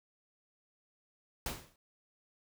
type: noise with exponential decay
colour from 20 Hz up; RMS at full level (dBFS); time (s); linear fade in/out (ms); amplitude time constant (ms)
pink; -34; 1.46-1.76; 2; 65
effects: none